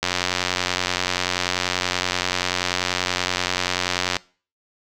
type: click train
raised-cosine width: 0.2 ms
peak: -3 dBFS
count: 375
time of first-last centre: 0.03-4.167 s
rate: 90.4 Hz
effects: noise-tail reverb RT60 0.4 s tail -22 dB re dry